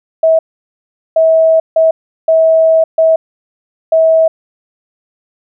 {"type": "tone bursts at uneven times", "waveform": "sine", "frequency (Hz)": 646, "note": "E5", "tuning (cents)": -35, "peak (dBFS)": -5, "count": 6, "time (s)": [[0.23, 0.39], [1.16, 1.6], [1.76, 1.91], [2.28, 2.84], [2.98, 3.16], [3.92, 4.28]], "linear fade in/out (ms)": 5, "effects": []}